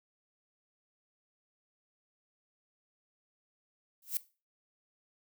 violet noise with exponential growth, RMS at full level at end -28 dBFS, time 4.02-4.17 s, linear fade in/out 2 ms, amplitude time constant 32 ms, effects noise-tail reverb RT60 0.3 s tail -17 dB re dry

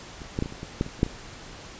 clicks, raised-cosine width 3 ms, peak -26 / -13 / -12 / -21 / -25 / -22 / -10 / -24 / -28 / -6 / -24 dBFS, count 11, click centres 0.218 / 0.389 / 0.424 / 0.459 / 0.524 / 0.631 / 0.811 / 0.864 / 0.993 / 1.031 / 1.064 s, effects pink hiss -43 dBFS RMS until 1.79 s + resampled to 16000 Hz

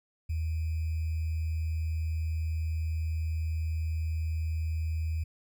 sine tone with sample-and-hold, 80 Hz, D#2, 49 cents sharp, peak -28 dBFS, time 0.29-5.24 s, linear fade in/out 10 ms, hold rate 2450 Hz, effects none

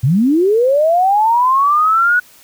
sine linear sweep, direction up, 113.4 to 1480 Hz, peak -9 dBFS, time 0.03-2.2 s, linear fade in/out 10 ms, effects white hiss -45 dBFS RMS until 2.43 s

